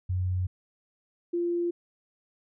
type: tone pair in turn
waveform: sine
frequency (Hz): 91.6 / 345.8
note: F#2 / F4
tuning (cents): -17 / -17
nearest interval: octave + major seventh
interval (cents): 2300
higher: second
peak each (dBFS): -25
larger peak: neither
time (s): 0.09-0.47 / 1.33-1.71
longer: neither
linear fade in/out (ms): 10
effects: none